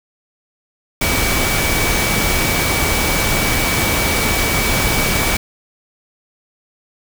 sine tone in noise, 2281 Hz, C#7, 49 cents sharp, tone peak -22 dBFS, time 1.01-5.37 s, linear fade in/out 5 ms, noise pink, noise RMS -17 dBFS, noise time 1.01-5.37 s, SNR -8 dB, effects none

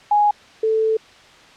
sine tone pair in turn, 830.6 / 440.9 Hz, G#5 / A4, 0 / +4 cents, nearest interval major seventh, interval 1096 cents, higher first, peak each -12 / -15 dBFS, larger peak first, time 0.11-0.31 / 0.63-0.97 s, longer second, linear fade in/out 5 ms, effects white hiss -46 dBFS RMS until 1.56 s + low-pass 4000 Hz 12 dB/octave

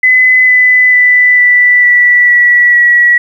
sine tone with pitch steps, 2018 / 2003 / 1987.9 / 1973 / 1958.3 / 1943.6 / 1929.1 Hz, B6 / B6 / B6 / B6 / B6 / B6 / B6, +37 / +24 / +11 / -2 / -15 / -28 / -41 cents, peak -3 dBFS, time 0.03-3.18 s, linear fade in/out 5 ms, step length 450 ms, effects 7-bit

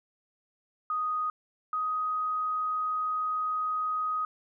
sine tone pair in turn, 1244.5 / 1253.2 Hz, D#6 / D#6, 0 / +12 cents, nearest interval unison, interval 12 cents, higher second, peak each -27 / -27 dBFS, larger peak neither, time 0.9-1.3 / 1.73-4.25 s, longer second, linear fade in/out 2 ms, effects none

